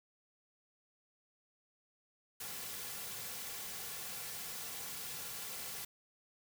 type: noise with comb filter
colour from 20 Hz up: white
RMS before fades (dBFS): -44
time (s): 2.4-5.85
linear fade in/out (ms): 5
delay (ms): 3.2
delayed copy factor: -0.55
effects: none

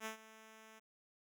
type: tone with ADSR envelope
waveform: 5% pulse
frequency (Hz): 220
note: A3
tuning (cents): 0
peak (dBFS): -29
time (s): 0-0.8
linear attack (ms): 57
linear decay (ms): 110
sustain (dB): -17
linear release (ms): 19
effects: none

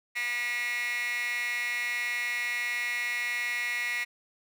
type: tone with high-pass filter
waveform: 15% pulse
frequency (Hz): 241.4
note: B3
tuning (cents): -39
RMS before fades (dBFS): -31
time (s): 0.15-4.05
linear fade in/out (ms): 20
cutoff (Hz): 2000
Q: 9.7
effects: none

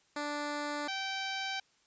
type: tone pair in turn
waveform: 10% pulse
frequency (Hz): 293.3 / 775.1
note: D4 / G5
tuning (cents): -2 / -20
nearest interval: octave + perfect fourth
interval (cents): 1682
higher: second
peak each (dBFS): -26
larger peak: neither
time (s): 0.16-0.88 / 0.88-1.6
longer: neither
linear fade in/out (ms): 5
effects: white hiss -69 dBFS RMS until 1.86 s + resampled to 16000 Hz

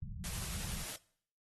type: low-pass noise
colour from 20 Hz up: pink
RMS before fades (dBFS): -43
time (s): 0.02-0.84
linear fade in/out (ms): 5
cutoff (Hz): 200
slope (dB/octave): 96
type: noise with tremolo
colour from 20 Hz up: white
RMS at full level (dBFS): -42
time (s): 0.24-0.96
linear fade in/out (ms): 0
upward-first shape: triangle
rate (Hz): 11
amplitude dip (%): 25
effects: noise-tail reverb RT60 0.6 s tail -21 dB re dry + AAC 32 kbps

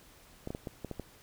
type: clicks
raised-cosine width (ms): 2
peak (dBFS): -24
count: 7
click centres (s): 0.474 / 0.505 / 0.549 / 0.672 / 0.847 / 0.913 / 0.997
effects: pink hiss -58 dBFS RMS until 1.22 s

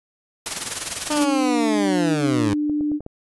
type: noise with tremolo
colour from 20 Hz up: white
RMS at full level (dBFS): -24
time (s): 0.46-1.25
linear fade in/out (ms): 0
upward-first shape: sine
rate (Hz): 20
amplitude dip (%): 65
type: tone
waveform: sine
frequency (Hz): 297.6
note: D4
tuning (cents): +23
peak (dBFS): -19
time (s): 1.09-3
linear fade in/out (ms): 50
type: linear sweep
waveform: 15% pulse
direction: down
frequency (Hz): 304.7 to 98.2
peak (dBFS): -14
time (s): 1.1-2.54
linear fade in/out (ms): 5
type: clicks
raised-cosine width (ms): 2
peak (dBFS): -21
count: 5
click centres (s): 2.697 / 2.809 / 2.917 / 3.006 / 3.064
effects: resampled to 24000 Hz

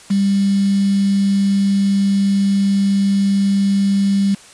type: tone with quantisation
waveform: sine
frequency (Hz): 197.7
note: G3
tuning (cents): +15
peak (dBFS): -12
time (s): 0.1-4.35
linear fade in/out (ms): 10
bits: 5
effects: white hiss -42 dBFS RMS until 4.53 s + resampled to 22050 Hz

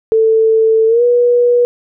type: tone with pitch glide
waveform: sine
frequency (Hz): 444.2 to 484.4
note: A4 to B4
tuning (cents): +16 to -34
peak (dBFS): -7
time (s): 0.12-1.65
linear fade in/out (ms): 0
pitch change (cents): +150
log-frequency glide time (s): 0.87-1.03
effects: none

